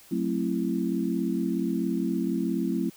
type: chord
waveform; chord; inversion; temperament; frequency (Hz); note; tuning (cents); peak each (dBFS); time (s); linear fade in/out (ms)
sine; F# half-diminished seventh; none; just; 185 / 222 / 266.4 / 333; F#3 / A3 / C4 / E4; 0 / +16 / +31 / +18; -30; 0.11-2.9; 10
effects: white hiss -53 dBFS RMS until 2.96 s